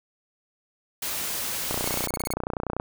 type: noise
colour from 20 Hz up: white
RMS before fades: -30 dBFS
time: 1.02-2.07 s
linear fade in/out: 5 ms
type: click train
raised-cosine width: 1 ms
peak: -14 dBFS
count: 34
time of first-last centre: 1.71-2.799 s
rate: 30.3 Hz
type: tone bursts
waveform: 5% pulse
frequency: 2199 Hz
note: C#7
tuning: 14 cents flat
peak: -20 dBFS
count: 9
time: 1.86-2.329 s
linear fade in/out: 0 ms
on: 21 ms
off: 35 ms
effects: none